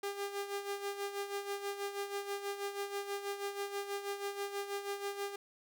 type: tone with tremolo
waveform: sawtooth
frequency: 401.3 Hz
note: G4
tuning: 41 cents sharp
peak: -31 dBFS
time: 0.03-5.36 s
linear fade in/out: 5 ms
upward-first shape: sine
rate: 6.2 Hz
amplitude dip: 65%
effects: none